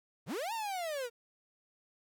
45% pulse linear two-way sweep, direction up then down, 90.8 to 936 to 454.3 Hz, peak -35 dBFS, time 0.26-1.1 s, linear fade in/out 50 ms, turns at 0.53 s, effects 12-bit

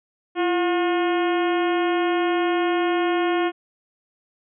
harmonic tone with a mistuned harmonic, 359 Hz, F4, 48 cents sharp, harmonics 1 / 2 / 3 / 4 / 5 / 6 / 7 / 8 / 9, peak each -20 / -26 / -30 / -32 / -34 / -36 / -37 / -38 / -39 dBFS, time 0.35-3.52 s, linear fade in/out 50 ms, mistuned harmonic 1, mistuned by -82 cents, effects none

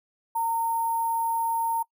sine tone with sample-and-hold, 917 Hz, A#5, 29 cents flat, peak -23 dBFS, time 0.35-1.83 s, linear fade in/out 10 ms, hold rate 11025 Hz, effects noise-tail reverb RT60 0.1 s tail -23 dB re dry

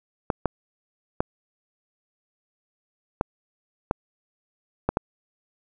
clicks, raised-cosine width 1 ms, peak -7 dBFS, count 7, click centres 0.302 / 0.457 / 1.205 / 3.211 / 3.911 / 4.89 / 4.971 s, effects none

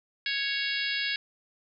harmonic tone, 554.4 Hz, C#5, in tune, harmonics 3 / 4 / 5 / 6 / 7 / 8 / 9, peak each -33 / -34 / -35 / -36 / -36 / -37 / -38 dBFS, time 0.26-1.16 s, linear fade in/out 2 ms, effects none

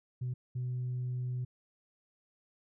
sine tone bursts at uneven times, 125.2 Hz, B2, 24 cents sharp, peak -31 dBFS, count 2, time 0.21-0.34 / 0.55-1.45 s, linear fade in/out 10 ms, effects tanh soft clip ceiling -30 dBFS

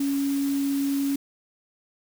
sine tone in noise, 278.2 Hz, C#4, 6 cents sharp, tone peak -22 dBFS, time 0-1.16 s, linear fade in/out 5 ms, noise white, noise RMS -39 dBFS, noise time 0-1.16 s, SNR +14 dB, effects none

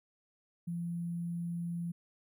sine tone with sample-and-hold, 171.2 Hz, F3, 34 cents flat, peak -34 dBFS, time 0.67-1.92 s, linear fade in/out 10 ms, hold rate 11025 Hz, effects none

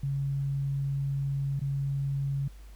sine tone with dropouts, 138.59 Hz, C#3, in tune, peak -27 dBFS, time 0.03-2.48 s, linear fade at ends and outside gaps 5 ms, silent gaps 1.595-1.615 s, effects added 50 Hz sine -45 dBFS peak until 2.75 s + pink hiss -60 dBFS RMS until 2.75 s

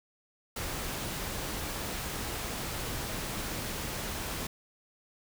pink noise, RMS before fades -36 dBFS, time 0.56-4.47 s, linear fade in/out 5 ms, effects none

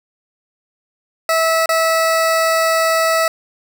20% pulse tone with dropouts, 651 Hz, E5, 22 cents flat, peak -8 dBFS, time 1.29-3.28 s, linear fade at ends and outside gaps 2 ms, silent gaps 1.659-1.691 s, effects none

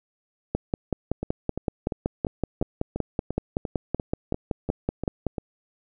two click trains, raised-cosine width 2 ms, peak -15 / -10 dBFS, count 13 / 26, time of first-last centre 1.23-5.382 / 0.55-5.267 s, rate 2.89 / 5.3 Hz, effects none

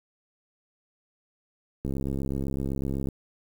click train, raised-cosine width 3 ms, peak -18 dBFS, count 85, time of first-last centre 1.85-3.087 s, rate 67.9 Hz, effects 8-bit

